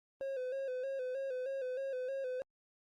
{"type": "tone with vibrato", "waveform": "triangle", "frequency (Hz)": 524, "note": "C5", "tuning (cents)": 2, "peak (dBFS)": -34, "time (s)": [0.21, 2.42], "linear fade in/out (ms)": 0, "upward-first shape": "square", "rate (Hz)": 3.2, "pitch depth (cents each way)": 59, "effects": ["Opus 32 kbps"]}